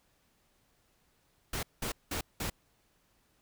pink noise bursts, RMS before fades -35 dBFS, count 4, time 1.53-2.5 s, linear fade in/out 5 ms, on 100 ms, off 190 ms, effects pink hiss -71 dBFS RMS until 3.41 s

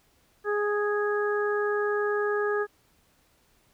harmonic tone, 414.8 Hz, G#4, 2 cents flat, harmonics 1 / 2 / 3 / 4, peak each -25 / -37 / -33 / -32 dBFS, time 0.44-2.67 s, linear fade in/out 50 ms, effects pink hiss -65 dBFS RMS until 3.73 s

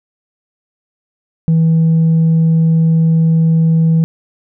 triangle tone with tanh clipping, 162.6 Hz, E3, 23 cents flat, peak -8 dBFS, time 1.48-4.04 s, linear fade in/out 0 ms, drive 6 dB, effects none

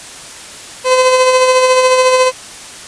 30% pulse tone with tremolo, 512 Hz, C5, 38 cents flat, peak -3 dBFS, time 0.84-2.32 s, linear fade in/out 50 ms, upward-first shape sine, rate 14 Hz, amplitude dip 40%, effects white hiss -31 dBFS RMS until 2.87 s + resampled to 22050 Hz

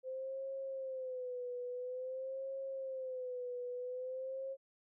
sine tone with vibrato, 515 Hz, C5, 28 cents flat, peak -39 dBFS, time 0.03-4.57 s, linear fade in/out 50 ms, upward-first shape sine, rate 0.49 Hz, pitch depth 79 cents each way, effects none

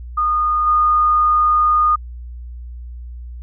sine tone with level steps, 1226 Hz, D#6, 26 cents flat, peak -14 / -11 dBFS, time 0.17-1.96 s, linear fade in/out 10 ms, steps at 0.66 s, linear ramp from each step 20 ms, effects added 60 Hz sine -29 dBFS peak until 3.42 s

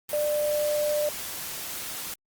sine tone in noise, 595 Hz, D5, 22 cents sharp, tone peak -23 dBFS, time 0.13-1.09 s, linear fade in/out 2 ms, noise white, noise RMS -35 dBFS, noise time 0.09-2.14 s, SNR +9 dB, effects Opus 32 kbps

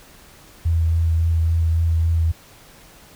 sine tone with vibrato, 82.3 Hz, E2, 2 cents flat, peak -15 dBFS, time 0.65-2.32 s, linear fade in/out 10 ms, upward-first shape triangle, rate 3.6 Hz, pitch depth 21 cents each way, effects pink hiss -47 dBFS RMS until 3.15 s

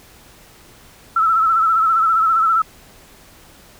sine tone with vibrato, 1318.5 Hz, E6, in tune, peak -12 dBFS, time 1.16-2.62 s, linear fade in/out 5 ms, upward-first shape sine, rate 15 Hz, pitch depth 55 cents each way, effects pink hiss -46 dBFS RMS until 3.79 s

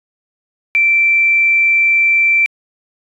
triangle tone, 2342 Hz, D7, 5 cents flat, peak -5 dBFS, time 0.75-2.46 s, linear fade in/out 0 ms, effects tanh soft clip ceiling -7 dBFS + resampled to 24000 Hz

